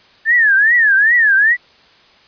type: tone with vibrato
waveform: sine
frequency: 1743 Hz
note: A6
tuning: 17 cents flat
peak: -8 dBFS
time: 0.25-1.57 s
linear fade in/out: 50 ms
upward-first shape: triangle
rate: 2.5 Hz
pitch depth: 220 cents each way
effects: white hiss -48 dBFS RMS until 2.27 s + resampled to 11025 Hz